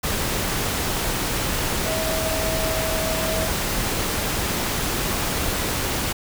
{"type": "tone in noise", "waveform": "sine", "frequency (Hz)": 642, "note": "E5", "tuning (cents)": -46, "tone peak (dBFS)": -26, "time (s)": [1.85, 3.48], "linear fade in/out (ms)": 10, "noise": "pink", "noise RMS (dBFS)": -24, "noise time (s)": [0.03, 6.13], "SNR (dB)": -5, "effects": []}